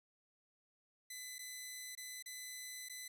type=tone with dropouts; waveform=10% pulse; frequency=2009 Hz; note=B6; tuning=29 cents sharp; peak=-37 dBFS; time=1.1-3.08 s; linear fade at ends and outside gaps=5 ms; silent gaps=1.384-1.39 / 1.952-1.974 / 2.226-2.259 / 2.887-2.896 s; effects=none